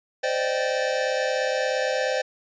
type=tone cluster; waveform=square; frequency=518 / 587 / 624 / 780 / 1756 Hz; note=C5 / D5 / D#5 / G5 / A6; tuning=-17 / -1 / +5 / -9 / -4 cents; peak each=-26 / -31 / -31 / -32 / -34 dBFS; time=0.23-2.22 s; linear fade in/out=10 ms; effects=resampled to 16000 Hz